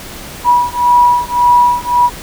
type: beating tone pair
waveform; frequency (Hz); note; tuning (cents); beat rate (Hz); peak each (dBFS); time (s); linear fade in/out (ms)
sine; 971 / 972.8; B5 / B5; -30 / -26; 1.8; -10; 0.44-2.1; 50
effects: pink hiss -29 dBFS RMS until 2.22 s